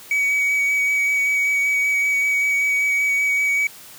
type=tone with vibrato; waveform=triangle; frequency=2264 Hz; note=C#7; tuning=36 cents sharp; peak=-15 dBFS; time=0.11-3.67 s; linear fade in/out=2 ms; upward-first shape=sine; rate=5.2 Hz; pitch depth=12 cents each way; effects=white hiss -42 dBFS RMS until 3.98 s + high-pass 60 Hz 12 dB/octave